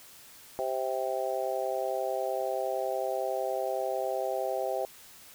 harmonic tone, 130.81 Hz, C3, in tune, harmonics 3 / 4 / 5 / 6, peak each -36 / -33 / -33 / -35 dBFS, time 0.59-4.85 s, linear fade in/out 0 ms, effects white hiss -52 dBFS RMS until 5.34 s

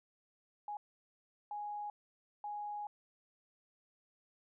sine tone bursts at uneven times, 830 Hz, G#5, 1 cent flat, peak -39 dBFS, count 3, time 0.68-0.77 / 1.51-1.9 / 2.44-2.87 s, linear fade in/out 2 ms, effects none

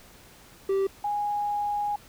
triangle / sine tone pair in turn, 389.3 / 824.9 Hz, G4 / G#5, -12 / -12 cents, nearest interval octave + minor second, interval 1300 cents, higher second, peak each -20 / -25 dBFS, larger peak first, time 0.69-0.87 / 1.04-1.96 s, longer second, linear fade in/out 5 ms, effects pink hiss -52 dBFS RMS until 2.08 s

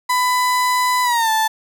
35% pulse tone with pitch glide, 999 to 879.8 Hz, B5 to A5, +20 to 0 cents, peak -13 dBFS, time 0.09-1.48 s, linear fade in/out 10 ms, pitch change -220 cents, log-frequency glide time 1.03-1.3 s, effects none

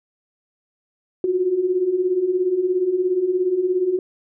sine beating tone pair, 351.9 / 368.9 Hz, F4 / F#4, +13 / -5 cents, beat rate 17 Hz, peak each -24 / -18 dBFS, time 1.24-3.99 s, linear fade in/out 2 ms, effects none

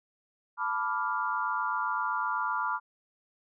sine chord, B half-diminished seventh, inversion third, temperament equal, 880 / 987.8 / 1174.7 / 1396.9 Hz, A5 / B5 / D6 / F6, 0 / 0 / 0 / 0 cents, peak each -36 / -32 / -33 / -33 dBFS, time 0.57-2.8 s, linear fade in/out 50 ms, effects none

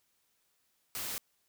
white noise, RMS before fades -38 dBFS, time 0.95-1.18 s, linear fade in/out 0 ms, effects white hiss -75 dBFS RMS until 1.48 s

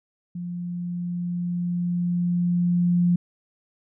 sine tone with level ramp, 175.4 Hz, F3, 8 cents sharp, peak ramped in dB -29 to -16 dBFS, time 0.35-3.16 s, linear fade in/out 5 ms, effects none

